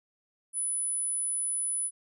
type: tone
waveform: sine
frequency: 9980 Hz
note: D#9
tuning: 4 cents sharp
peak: -28 dBFS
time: 0.53-1.91 s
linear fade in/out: 50 ms
effects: none